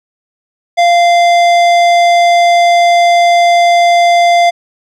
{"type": "tone with tanh clipping", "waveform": "sine", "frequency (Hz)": 693, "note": "F5", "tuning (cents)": -14, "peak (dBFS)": -7, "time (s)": [0.77, 4.51], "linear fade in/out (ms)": 20, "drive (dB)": 16, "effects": []}